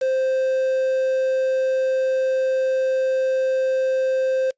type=tone with quantisation; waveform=triangle; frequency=523.3 Hz; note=C5; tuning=in tune; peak=-16 dBFS; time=0.01-4.51 s; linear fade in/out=10 ms; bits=6; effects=noise-tail reverb RT60 0.1 s tail -24 dB re dry + resampled to 16000 Hz